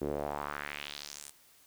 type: tone with band-pass filter sweep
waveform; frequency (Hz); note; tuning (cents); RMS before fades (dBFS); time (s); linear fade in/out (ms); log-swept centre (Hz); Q
sawtooth; 72.8; D2; -15; -39; 0.01-1.31; 10; 360 to 9800; 2.4
effects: white hiss -62 dBFS RMS until 1.66 s